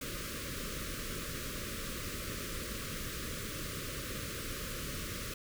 pink band-stop noise, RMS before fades -40 dBFS, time 0.01-5.34 s, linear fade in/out 5 ms, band 600 to 1100 Hz, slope 96 dB/octave, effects none

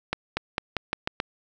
accelerating click train, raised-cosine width 0.3 ms, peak -9 dBFS, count 7, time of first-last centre 0.13-1.201 s, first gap 240 ms, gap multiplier 0.88, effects none

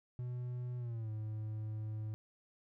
triangle tone with pitch glide, 123.47 to 108.11 Hz, B2 to A2, 0 to -30 cents, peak -36 dBFS, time 0.19-2.14 s, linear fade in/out 0 ms, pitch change -230 cents, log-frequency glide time 0.78-1.1 s, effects none

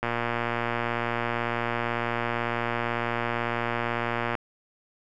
click train, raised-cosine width 0.5 ms, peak -12 dBFS, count 511, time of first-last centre 0.03-4.352 s, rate 118 Hz, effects none

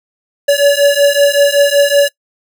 square beating tone pair, 567 / 572.3 Hz, C#5 / D5, +39 / -45 cents, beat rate 5.3 Hz, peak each -11 dBFS, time 0.48-2.09 s, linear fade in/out 10 ms, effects noise-tail reverb RT60 0.1 s tail -22 dB re dry

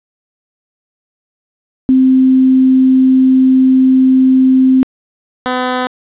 sine / 10% pulse tone pair in turn, 260.6 / 252.6 Hz, C4 / B3, -7 / +39 cents, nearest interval minor second, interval 54 cents, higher first, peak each -5 dBFS, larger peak neither, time 1.89-4.83 / 5.46-5.87 s, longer first, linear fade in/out 0 ms, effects resampled to 8000 Hz + 7-bit

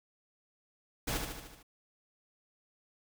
pink noise with echo, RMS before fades -34 dBFS, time 1.07-1.18 s, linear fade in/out 10 ms, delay 75 ms, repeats 6, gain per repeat -4 dB, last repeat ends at 1.63 s, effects none

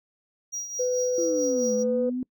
triangle tone with tremolo, 5740 Hz, F8, 47 cents sharp, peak -26 dBFS, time 0.52-1.84 s, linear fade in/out 20 ms, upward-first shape triangle, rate 4.6 Hz, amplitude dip 65%
sine tone, 500 Hz, B4, 21 cents sharp, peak -22 dBFS, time 0.79-2.1 s, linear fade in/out 10 ms
sine linear two-way sweep, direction down then up, 349.2 to 213.3 to 257.3 Hz, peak -26 dBFS, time 1.18-2.23 s, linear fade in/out 2 ms, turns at 1.74 s
effects noise-tail reverb RT60 0.1 s tail -25 dB re dry + tanh soft clip ceiling -13 dBFS

